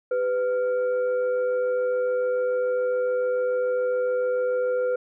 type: tone with frequency modulation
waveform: sine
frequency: 500 Hz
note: B4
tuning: 21 cents sharp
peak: -21 dBFS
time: 0.11-4.96 s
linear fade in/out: 5 ms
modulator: 893 Hz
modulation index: 0.38
effects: none